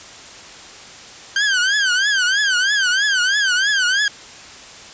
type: tone with vibrato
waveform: sawtooth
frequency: 1566 Hz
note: G6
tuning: 2 cents flat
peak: -11 dBFS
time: 1.36-4.08 s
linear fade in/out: 2 ms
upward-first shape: triangle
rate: 3.1 Hz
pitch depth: 170 cents each way
effects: white hiss -38 dBFS RMS until 4.93 s + resampled to 16000 Hz